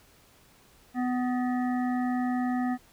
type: harmonic tone with a mistuned harmonic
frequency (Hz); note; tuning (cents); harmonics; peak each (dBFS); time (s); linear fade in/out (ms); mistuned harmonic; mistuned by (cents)
249.7; B3; +19; 1 / 3 / 5 / 7 / 8; -26 / -33 / -41 / -44 / -44; 0.94-2.78; 50; 8; -79
effects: pink hiss -59 dBFS RMS until 2.92 s